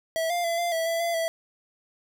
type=tone with pitch steps; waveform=square; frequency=652 / 699 / 675 / 692 / 655 / 666 / 680 / 658 Hz; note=E5 / F5 / E5 / F5 / E5 / E5 / F5 / E5; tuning=-19 / +1 / +41 / -16 / -11 / +18 / -46 / -3 cents; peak=-25 dBFS; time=0.16-1.28 s; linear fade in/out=0 ms; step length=140 ms; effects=none